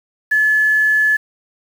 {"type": "tone with quantisation", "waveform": "sine", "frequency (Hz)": 1721, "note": "A6", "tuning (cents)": -39, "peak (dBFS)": -11, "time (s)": [0.31, 1.17], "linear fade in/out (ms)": 10, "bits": 6, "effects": []}